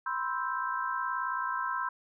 sine chord, C major seventh, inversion third, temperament equal, 987.8 / 1046.5 / 1318.5 / 1568 Hz, B5 / C6 / E6 / G6, 0 / 0 / 0 / 0 cents, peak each -36 / -34 / -36 / -36 dBFS, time 0.06-1.89 s, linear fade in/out 5 ms, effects none

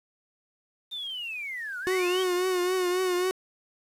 sine linear two-way sweep, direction down then up, 3648 to 1402 to 3312 Hz, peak -32 dBFS, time 0.91-2.24 s, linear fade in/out 20 ms, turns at 1.79 s
45% pulse tone with vibrato, 364.6 Hz, F#4, 25 cents flat, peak -24 dBFS, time 1.87-3.31 s, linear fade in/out 0 ms, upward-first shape triangle, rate 3.7 Hz, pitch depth 59 cents each way
effects resampled to 32000 Hz + 9-bit

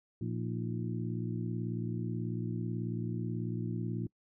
harmonic tone with a mistuned harmonic, 58.27 Hz, A#1, in tune, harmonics 2 / 3 / 4 / 5 / 6, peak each -36 / -38 / -41 / -44 / -44 dBFS, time 0.21-4.07 s, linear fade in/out 5 ms, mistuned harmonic 5, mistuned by +110 cents, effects noise-tail reverb RT60 0.1 s tail -25 dB re dry

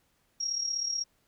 sine tone with amplitude modulation, 5600 Hz, F8, 4 cents sharp, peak -26 dBFS, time 0.4-1.04 s, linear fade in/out 10 ms, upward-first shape sine, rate 36.1 Hz, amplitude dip 65%, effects pink hiss -71 dBFS RMS until 1.27 s

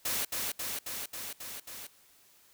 white noise with echo, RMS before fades -32 dBFS, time 0.05-0.25 s, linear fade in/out 5 ms, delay 270 ms, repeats 6, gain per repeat -2 dB, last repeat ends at 1.87 s, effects white hiss -62 dBFS RMS until 2.53 s

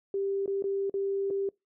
sine tone with dropouts, 393.9 Hz, G4, 8 cents sharp, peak -27 dBFS, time 0.14-1.49 s, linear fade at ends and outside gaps 2 ms, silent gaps 0.46-0.477 / 0.624-0.64 / 0.897-0.94 / 1.303-1.307 s, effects noise-tail reverb RT60 0.2 s tail -25 dB re dry

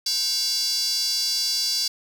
square tone with high-pass filter, 311.1 Hz, D#4, in tune, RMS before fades -24 dBFS, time 0.06-1.88 s, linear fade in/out 5 ms, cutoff 4800 Hz, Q 7, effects none

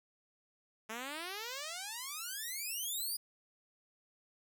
5% pulse exponential sweep, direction up, 213.9 to 4978 Hz, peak -29 dBFS, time 0.89-3.17 s, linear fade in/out 10 ms, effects none

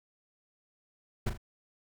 brown noise with echo, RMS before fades -26 dBFS, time 1.26-1.3 s, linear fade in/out 10 ms, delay 38 ms, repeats 2, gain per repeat -8 dB, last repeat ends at 1.376 s, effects none

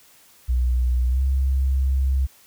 sine tone with pitch glide, 61.8 to 66.62 Hz, B1 to C2, +2 to +32 cents, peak -17 dBFS, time 0.48-2.27 s, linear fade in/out 20 ms, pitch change +130 cents, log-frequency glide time 1.08-1.22 s, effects white hiss -53 dBFS RMS until 2.46 s

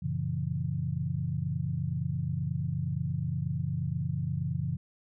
sine chord, F# dominant seventh, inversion none, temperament equal with one note detuned, 92.5 / 116.54 / 138.59 / 167.02 Hz, F#2 / A#2 / C#3 / E3, 0 / 0 / 0 / +23 cents, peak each -36 / -37 / -32 / -34 dBFS, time 0.02-4.77 s, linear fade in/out 10 ms, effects none

